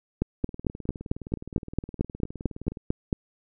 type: two click trains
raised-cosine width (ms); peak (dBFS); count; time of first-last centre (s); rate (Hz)
3; -24 / -10; 46 / 14; 0.44-2.772 / 0.22-3.128; 19.3 / 4.47
effects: none